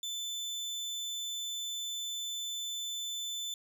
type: tone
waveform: 30% pulse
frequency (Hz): 3520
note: A7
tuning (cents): 0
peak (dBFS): -33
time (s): 0.03-3.54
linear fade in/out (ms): 2
effects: none